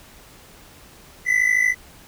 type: tone pair together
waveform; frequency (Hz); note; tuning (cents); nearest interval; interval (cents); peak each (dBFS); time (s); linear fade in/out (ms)
triangle; 1973.9 / 2027; B6 / B6; -1 / +45; unison; 46; -17; 1.25-1.75; 50
effects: pink hiss -47 dBFS RMS until 2.07 s